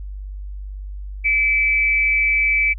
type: tone with amplitude modulation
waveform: sine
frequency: 2309 Hz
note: D7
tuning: 30 cents flat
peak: -12 dBFS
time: 1.24-2.74 s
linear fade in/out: 20 ms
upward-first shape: sine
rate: 233 Hz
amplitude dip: 50%
effects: added 49 Hz sine -28 dBFS peak until 2.78 s